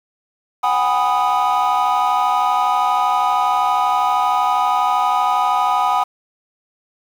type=chord; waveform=triangle; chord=G# minor seventh; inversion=third; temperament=equal with one note detuned; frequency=740 / 812.6 / 987.8 / 1244.5 Hz; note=F#5 / G#5 / B5 / D#6; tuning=0 / -38 / 0 / 0 cents; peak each=-17 dBFS; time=0.63-6.04 s; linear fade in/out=10 ms; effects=tanh soft clip ceiling -7 dBFS + 7-bit